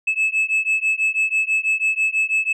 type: beating tone pair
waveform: sine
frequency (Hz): 2600 / 2606.1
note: E7 / E7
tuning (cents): -24 / -20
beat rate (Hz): 6.1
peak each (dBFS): -18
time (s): 0.07-2.53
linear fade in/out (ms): 10
effects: tanh soft clip ceiling -14 dBFS